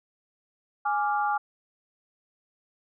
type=chord; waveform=sine; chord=D diminished; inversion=second; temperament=equal; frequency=830.6 / 1174.7 / 1396.9 Hz; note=Ab5 / D6 / F6; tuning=0 / 0 / 0 cents; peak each=-25 / -30 / -31 dBFS; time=0.85-1.38 s; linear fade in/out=10 ms; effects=none